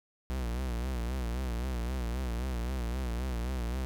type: tone with vibrato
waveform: 45% pulse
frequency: 61.3 Hz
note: B1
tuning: 12 cents flat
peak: -31 dBFS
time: 0.3-3.85 s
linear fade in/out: 0 ms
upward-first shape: sine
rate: 3.8 Hz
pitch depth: 120 cents each way
effects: none